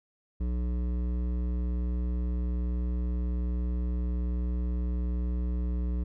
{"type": "tone with hard clipping", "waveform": "sine", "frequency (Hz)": 60.6, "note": "B1", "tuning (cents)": -32, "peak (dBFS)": -29, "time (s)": [0.4, 6.04], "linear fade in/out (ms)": 10, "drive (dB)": 12, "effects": []}